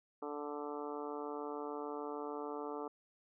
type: harmonic tone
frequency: 146.8 Hz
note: D3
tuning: in tune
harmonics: 2 / 3 / 4 / 5 / 6 / 7 / 8 / 9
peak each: -46 / -43 / -50 / -50 / -48 / -54 / -49 / -55 dBFS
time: 0.22-2.88 s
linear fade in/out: 5 ms
effects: none